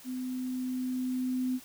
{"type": "tone with level ramp", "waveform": "sine", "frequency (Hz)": 254.6, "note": "C4", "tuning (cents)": -47, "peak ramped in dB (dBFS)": [-33, -27], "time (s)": [0.04, 1.6], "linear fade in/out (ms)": 50, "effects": ["white hiss -52 dBFS RMS until 1.64 s"]}